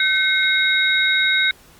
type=tone cluster; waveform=sine; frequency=1530 / 2148 / 3786 Hz; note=G6 / C7 / A#7; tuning=-42 / +45 / +26 cents; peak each=-19 dBFS; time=0-1.51 s; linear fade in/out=2 ms; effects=pink hiss -49 dBFS RMS until 1.79 s + Opus 32 kbps